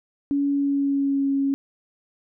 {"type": "tone with pitch glide", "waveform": "sine", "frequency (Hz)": [282.3, 275.5], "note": ["C#4", "C#4"], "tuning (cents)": [32, -11], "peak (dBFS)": -19, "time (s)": [0.31, 1.54], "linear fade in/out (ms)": 0, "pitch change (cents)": -43, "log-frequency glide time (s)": [0.49, 1.29], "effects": []}